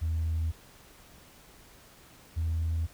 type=tone pair in turn; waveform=sine; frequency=80.8 / 81.6 Hz; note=E2 / E2; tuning=-34 / -17 cents; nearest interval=unison; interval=17 cents; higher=second; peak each=-25 dBFS; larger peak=neither; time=0.01-0.52 / 2.36-2.87 s; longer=neither; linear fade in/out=20 ms; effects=tanh soft clip ceiling -24 dBFS + pink hiss -55 dBFS RMS until 2.93 s